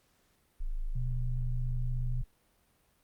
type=tone; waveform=sine; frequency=26.79 Hz; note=A0; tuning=45 cents flat; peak=-30 dBFS; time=0.6-2.24 s; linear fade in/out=10 ms
type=tone with vibrato; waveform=sine; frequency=123.3 Hz; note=B2; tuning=2 cents flat; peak=-33 dBFS; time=0.95-2.22 s; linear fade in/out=10 ms; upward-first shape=square; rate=19 Hz; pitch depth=17 cents each way
effects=pink hiss -70 dBFS RMS until 3.03 s + Opus 48 kbps